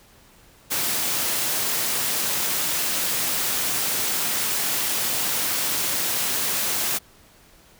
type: high-pass noise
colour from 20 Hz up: white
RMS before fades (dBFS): -24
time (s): 0.7-6.99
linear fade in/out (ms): 20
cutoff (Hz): 100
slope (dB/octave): 24
effects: pink hiss -53 dBFS RMS until 7.79 s